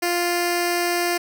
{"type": "tone with notch filter", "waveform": "10% pulse", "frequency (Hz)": 349.2, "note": "F4", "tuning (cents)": 0, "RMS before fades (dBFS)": -22, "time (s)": [0.02, 1.18], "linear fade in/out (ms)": 10, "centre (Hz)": 1200, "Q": 1.5, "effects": []}